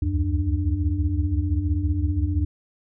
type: tone cluster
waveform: sine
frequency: 69.5 / 75.4 / 90.7 / 296.6 Hz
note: C#2 / D2 / F#2 / D4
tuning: +5 / +46 / -34 / +17 cents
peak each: -28 / -25 / -23 / -29 dBFS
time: 0.02-2.45 s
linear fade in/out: 5 ms
effects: none